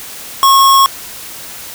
sine tone with sample-and-hold, 1087 Hz, C#6, 34 cents flat, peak -4 dBFS, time 0.43-0.86 s, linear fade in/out 0 ms, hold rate 4410 Hz, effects white hiss -29 dBFS RMS until 1.74 s

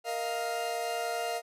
40% pulse chord, Bb suspended fourth, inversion none, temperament equal with one note detuned, 466.2 / 628.4 / 698.5 Hz, Bb4 / Eb5 / F5, 0 / +17 / 0 cents, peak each -36 / -38 / -32 dBFS, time 0.04-1.42 s, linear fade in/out 50 ms, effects resampled to 32000 Hz

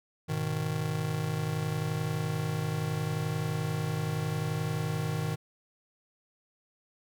square chord, G# minor, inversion none, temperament just, 103.83 / 124.59 / 155.74 Hz, G#2 / B2 / D#3, 0 / +16 / +2 cents, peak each -37 / -36 / -32 dBFS, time 0.28-5.36 s, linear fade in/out 20 ms, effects none

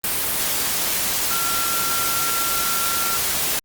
sine tone in noise, 1366 Hz, F6, 39 cents flat, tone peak -26 dBFS, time 1.31-3.17 s, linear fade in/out 0 ms, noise white, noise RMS -22 dBFS, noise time 0.04-3.59 s, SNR -7 dB, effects Opus 32 kbps

